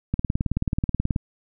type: click train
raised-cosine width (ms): 5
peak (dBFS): -10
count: 20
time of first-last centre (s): 0.14-1.162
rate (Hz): 18.6
effects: none